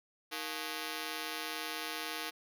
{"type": "ring-modulated tone", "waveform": "5% pulse", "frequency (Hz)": 392, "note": "G4", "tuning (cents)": 0, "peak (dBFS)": -23, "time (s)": [0.31, 2.31], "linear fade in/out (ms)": 20, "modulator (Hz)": 77, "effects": []}